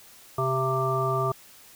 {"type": "harmonic tone with a mistuned harmonic", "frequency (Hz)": 130.81, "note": "C3", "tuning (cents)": 0, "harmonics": [1, 3, 5, 7, 9], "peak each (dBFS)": [-28, -29, -30, -36, -27], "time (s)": [0.38, 1.32], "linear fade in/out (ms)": 5, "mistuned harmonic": 5, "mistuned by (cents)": 32, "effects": ["white hiss -51 dBFS RMS until 1.75 s"]}